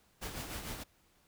pink noise with tremolo, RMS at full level -40 dBFS, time 0.21-0.84 s, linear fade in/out 20 ms, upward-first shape sine, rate 6.6 Hz, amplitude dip 50%, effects pink hiss -69 dBFS RMS until 1.27 s

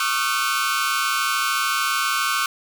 sawtooth tone cluster, 1108 / 1222 / 1355 / 1513 Hz, C#6 / D#6 / E6 / F#6, -1 / -32 / +47 / +38 cents, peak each -22 dBFS, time 0-2.46 s, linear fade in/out 2 ms, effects none

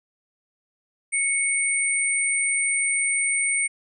sine tone pair together, 2217 / 8868 Hz, C#7 / C#9, 0 / 0 cents, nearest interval 2 octaves, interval 2400 cents, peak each -23 dBFS, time 1.12-3.68 s, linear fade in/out 20 ms, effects none

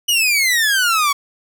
sawtooth exponential sweep, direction down, 2973 to 1108.7 Hz, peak -10 dBFS, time 0.08-1.13 s, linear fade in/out 10 ms, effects none

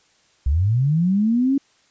sine linear sweep, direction up, 61.5 to 281.4 Hz, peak -15 dBFS, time 0.46-1.58 s, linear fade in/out 5 ms, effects white hiss -59 dBFS RMS until 1.9 s + resampled to 16000 Hz

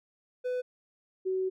triangle / sine tone pair in turn, 500 / 376 Hz, B4 / F#4, +21 / +28 cents, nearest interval perfect fourth, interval 493 cents, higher first, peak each -27 dBFS, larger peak neither, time 0.44-0.62 / 1.25-1.5 s, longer second, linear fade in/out 20 ms, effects none

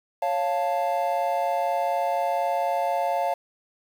triangle chord, Db augmented, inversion none, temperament equal, 554.4 / 698.5 / 880 Hz, Db5 / F5 / A5, 0 / 0 / 0 cents, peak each -26 / -23 / -26 dBFS, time 0.22-3.34 s, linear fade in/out 5 ms, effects 8-bit

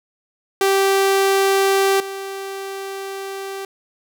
sawtooth tone with level steps, 390 Hz, G4, 9 cents flat, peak -10 / -23 dBFS, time 0.61-3.65 s, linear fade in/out 2 ms, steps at 2 s, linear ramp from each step 2 ms, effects none

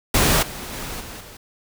pink noise with level steps, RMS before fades -17 / -33 / -31 / -36 / -41 dBFS, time 0.14-1.37 s, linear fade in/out 5 ms, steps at 0.42 / 0.72 / 1 / 1.2 s, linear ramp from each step 10 ms, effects none

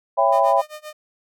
sine chord, C# half-diminished seventh, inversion none, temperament just, 554.4 / 665.2 / 798.3 / 997.9 Hz, C#5 / E5 / G5 / B5, 0 / +16 / +31 / +18 cents, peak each -20 / -19 / -19 / -20 dBFS, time 0.17-0.62 s, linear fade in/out 20 ms
sawtooth tone with tremolo, 609 Hz, D#5, 37 cents flat, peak -28 dBFS, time 0.32-0.93 s, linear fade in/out 5 ms, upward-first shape sine, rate 7.6 Hz, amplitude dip 95%
effects none

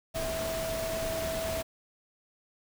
sine tone in noise, 652 Hz, E5, 19 cents flat, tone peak -32 dBFS, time 0.14-1.63 s, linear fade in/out 20 ms, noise pink, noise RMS -36 dBFS, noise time 0.14-1.63 s, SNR +1 dB, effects none

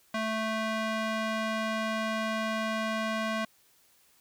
square tone with band-pass filter, 220 Hz, A3, in tune, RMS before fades -31 dBFS, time 0.14-3.45 s, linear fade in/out 5 ms, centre 1500 Hz, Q 0.58, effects white hiss -64 dBFS RMS until 4.2 s

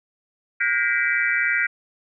sine tone cluster, 1431 / 1596 / 1902 / 2025 / 2318 Hz, F6 / G6 / A#6 / B6 / D7, +42 / +31 / +34 / +43 / -23 cents, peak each -25 dBFS, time 0.6-1.67 s, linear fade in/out 10 ms, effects none

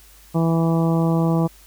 harmonic tone, 164.81 Hz, E3, in tune, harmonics 1 / 2 / 3 / 4 / 5 / 6 / 7, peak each -17 / -23 / -27 / -29 / -31 / -33 / -34 dBFS, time 0.34-1.48 s, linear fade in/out 20 ms, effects added 50 Hz sine -49 dBFS peak until 1.66 s + white hiss -50 dBFS RMS until 1.66 s

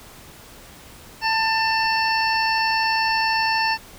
harmonic tone, 892 Hz, A5, 23 cents sharp, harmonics 1 / 2 / 3 / 5 / 6, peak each -21 / -24 / -26 / -28 / -29 dBFS, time 1.21-3.78 s, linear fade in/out 50 ms, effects pink hiss -44 dBFS RMS until 3.98 s

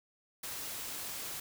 white noise, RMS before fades -41 dBFS, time 0.43-1.4 s, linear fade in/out 5 ms, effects none

